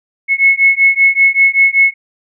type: beating tone pair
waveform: sine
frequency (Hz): 2187 / 2192.2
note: C#7 / C#7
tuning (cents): -24 / -20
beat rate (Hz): 5.2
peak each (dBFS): -10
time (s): 0.28-1.94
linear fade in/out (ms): 50
effects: none